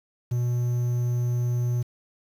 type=tone with quantisation; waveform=triangle; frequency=121.5 Hz; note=B2; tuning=28 cents flat; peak=-20 dBFS; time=0.31-1.83 s; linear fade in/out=10 ms; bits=8; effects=none